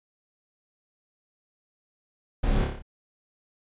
brown noise with echo, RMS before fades -25 dBFS, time 2.43-2.65 s, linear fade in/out 10 ms, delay 29 ms, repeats 6, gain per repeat -3 dB, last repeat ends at 2.824 s, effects resampled to 8000 Hz

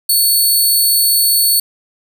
5% pulse tone, 4435 Hz, C#8, in tune, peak -3 dBFS, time 0.09-1.6 s, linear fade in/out 5 ms, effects none

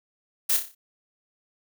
blue noise with echo, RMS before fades -22 dBFS, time 0.49-0.57 s, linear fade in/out 10 ms, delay 30 ms, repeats 6, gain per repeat -6 dB, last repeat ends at 0.75 s, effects none

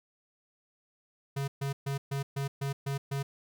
square tone bursts, 138.59 Hz, C#3, in tune, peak -31 dBFS, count 8, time 1.36-3.23 s, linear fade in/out 10 ms, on 120 ms, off 130 ms, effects none

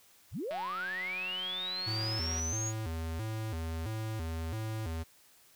sine linear sweep, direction up, 42.78 to 6790 Hz, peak -34 dBFS, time 0.31-2.73 s, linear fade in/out 50 ms
click train, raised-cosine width 0.3 ms, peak -29 dBFS, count 348, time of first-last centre 0.51-2.396 s, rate 184 Hz
square tone with vibrato, 94.6 Hz, F#2, 39 cents sharp, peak -35 dBFS, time 1.86-5.04 s, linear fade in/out 20 ms, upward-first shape square, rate 1.5 Hz, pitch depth 260 cents each way
effects white hiss -62 dBFS RMS until 5.55 s

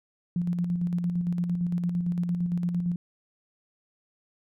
sine tone with tremolo, 174.8 Hz, F3, 2 cents sharp, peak -23 dBFS, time 0.36-2.96 s, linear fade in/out 2 ms, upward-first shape square, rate 8.8 Hz, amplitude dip 40%, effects none

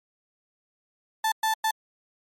35% pulse tone bursts at uneven times, 880 Hz, A5, in tune, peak -20 dBFS, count 3, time 1.24-1.32 / 1.43-1.54 / 1.64-1.71 s, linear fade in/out 5 ms, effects MP3 64 kbps

